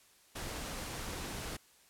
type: noise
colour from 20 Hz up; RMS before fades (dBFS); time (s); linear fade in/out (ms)
pink; -41; 0.35-1.57; 10
effects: white hiss -64 dBFS RMS until 1.89 s + low-pass 12000 Hz 12 dB/octave